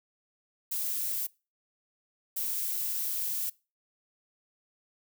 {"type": "noise bursts at uneven times", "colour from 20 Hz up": "violet", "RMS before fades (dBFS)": -32, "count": 2, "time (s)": [[0.71, 1.27], [2.36, 3.5]], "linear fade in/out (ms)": 10, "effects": ["noise-tail reverb RT60 0.3 s tail -23 dB re dry"]}